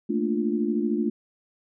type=chord; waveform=sine; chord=Bb major seventh; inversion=third; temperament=equal; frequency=220 / 233.1 / 293.7 / 349.2 Hz; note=A3 / Bb3 / D4 / F4; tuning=0 / 0 / 0 / 0 cents; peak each=-26 / -30 / -28 / -28 dBFS; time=0.09-1.1 s; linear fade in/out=10 ms; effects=none